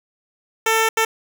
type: tone bursts at uneven times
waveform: 10% pulse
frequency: 446.4 Hz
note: A4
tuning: 25 cents sharp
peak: -7 dBFS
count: 2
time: 0.66-0.89 / 0.97-1.05 s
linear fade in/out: 5 ms
effects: none

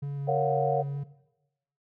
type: tone with vibrato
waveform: triangle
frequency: 140.9 Hz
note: C#3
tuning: 29 cents sharp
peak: -28 dBFS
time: 0.02-1.04 s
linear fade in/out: 10 ms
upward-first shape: square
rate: 3.2 Hz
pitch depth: 10 cents each way
type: chord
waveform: sine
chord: Gb major seventh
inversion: first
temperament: equal with one note detuned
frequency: 463.7 / 554.4 / 698.5 / 740 Hz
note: Bb4 / Db5 / F5 / Gb5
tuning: -9 / 0 / 0 / 0 cents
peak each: -29 dBFS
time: 0.27-0.83 s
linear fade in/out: 20 ms
effects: noise-tail reverb RT60 0.9 s tail -17 dB re dry

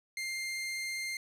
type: tone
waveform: sawtooth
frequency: 2105 Hz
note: C7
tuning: 10 cents sharp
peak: -31 dBFS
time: 0.17-1.17 s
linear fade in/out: 2 ms
effects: low-pass 11000 Hz 12 dB/octave

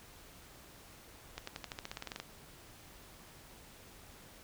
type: accelerating click train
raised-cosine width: 0.2 ms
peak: -23 dBFS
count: 14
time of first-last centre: 1.38-2.2 s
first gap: 94 ms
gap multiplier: 0.93
effects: pink hiss -56 dBFS RMS until 4.43 s

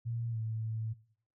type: tone with pitch glide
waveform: sine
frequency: 116.54 to 111.08 Hz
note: A#2 to A2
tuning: 0 to +17 cents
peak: -33 dBFS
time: 0.05-0.94 s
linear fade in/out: 20 ms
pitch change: -83 cents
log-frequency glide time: 0.3-0.38 s
effects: noise-tail reverb RT60 0.6 s tail -21 dB re dry

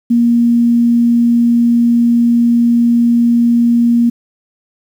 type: tone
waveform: sine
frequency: 236.2 Hz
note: A#3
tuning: 23 cents sharp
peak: -7 dBFS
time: 0.1-4.1 s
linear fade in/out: 10 ms
effects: 7-bit

